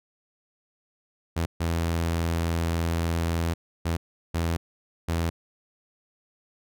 sawtooth tone bursts at uneven times, 83.5 Hz, E2, 23 cents sharp, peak -20 dBFS, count 5, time 1.36-1.46 / 1.6-3.54 / 3.85-3.97 / 4.34-4.57 / 5.08-5.3 s, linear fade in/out 10 ms, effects none

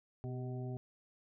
harmonic tone with a mistuned harmonic, 125.5 Hz, B2, 28 cents sharp, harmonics 1 / 2 / 3 / 5 / 6, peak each -39 / -47 / -47 / -53 / -55 dBFS, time 0.24-0.77 s, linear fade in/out 0 ms, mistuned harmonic 3, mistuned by +48 cents, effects none

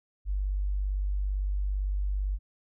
sine tone, 48.88 Hz, G1, 4 cents flat, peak -26 dBFS, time 0.25-2.39 s, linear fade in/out 50 ms, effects none

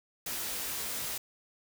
white noise with comb filter, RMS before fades -36 dBFS, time 0.26-1.18 s, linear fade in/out 5 ms, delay 18 ms, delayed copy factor +0.6, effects none

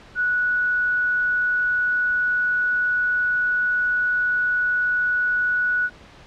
sine tone, 1471 Hz, F#6, 11 cents flat, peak -18 dBFS, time 0.15-5.9 s, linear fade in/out 50 ms, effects pink hiss -46 dBFS RMS until 6.26 s + low-pass 4000 Hz 12 dB/octave

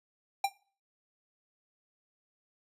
square tone with exponential decay, 792 Hz, G5, 18 cents sharp, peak -23 dBFS, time 0.44-0.52 s, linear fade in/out 5 ms, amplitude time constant 17 ms, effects noise-tail reverb RT60 0.4 s tail -20 dB re dry + resampled to 32000 Hz

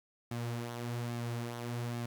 sawtooth tone with flanger, 119 Hz, A#2, 36 cents sharp, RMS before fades -38 dBFS, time 0.31-2.06 s, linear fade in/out 5 ms, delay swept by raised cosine 2 to 8 ms, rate 1.2 Hz, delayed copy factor -0.5, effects 10-bit

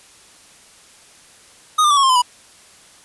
square tone with pitch steps, 1244.5 / 1195.9 / 1149.1 / 1104.2 / 1061.1 / 1019.6 / 979.8 Hz, D#6 / D6 / D6 / C#6 / C6 / C6 / B5, 0 / +31 / -38 / -7 / +24 / -45 / -14 cents, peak -12 dBFS, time 1.78-2.221 s, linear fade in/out 10 ms, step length 63 ms, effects white hiss -47 dBFS RMS until 3.04 s + resampled to 24000 Hz

